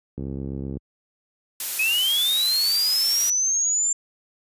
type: click train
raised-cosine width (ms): 3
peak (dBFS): -18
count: 41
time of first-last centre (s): 0.18-0.77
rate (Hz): 67.8
type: noise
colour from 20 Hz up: blue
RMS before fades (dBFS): -26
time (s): 1.6-3.3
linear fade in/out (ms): 2
type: linear sweep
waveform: sine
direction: up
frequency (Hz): 2512 to 7310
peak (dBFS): -19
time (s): 1.79-3.93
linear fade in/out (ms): 5
effects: high-pass 60 Hz 12 dB/octave + resampled to 32000 Hz